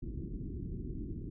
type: low-pass noise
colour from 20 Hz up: pink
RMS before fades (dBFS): -40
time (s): 0.02-1.3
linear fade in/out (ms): 10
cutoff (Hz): 360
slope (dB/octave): 48
effects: none